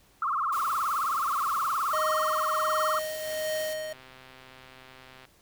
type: tone with vibrato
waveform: sine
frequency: 1208 Hz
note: D6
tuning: 48 cents sharp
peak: -25 dBFS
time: 0.22-2.99 s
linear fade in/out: 2 ms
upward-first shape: triangle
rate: 19 Hz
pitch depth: 260 cents each way
type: noise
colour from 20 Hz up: white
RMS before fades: -42 dBFS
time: 0.52-3.74 s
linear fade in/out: 10 ms
type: tone with tremolo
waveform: square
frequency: 622.3 Hz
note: D#5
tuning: in tune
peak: -28 dBFS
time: 1.93-3.93 s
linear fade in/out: 5 ms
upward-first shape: triangle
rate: 1.4 Hz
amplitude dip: 55%
type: click train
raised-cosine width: 0.3 ms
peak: -33 dBFS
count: 260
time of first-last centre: 3.26-5.252 s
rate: 130 Hz
effects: pink hiss -61 dBFS RMS until 5.41 s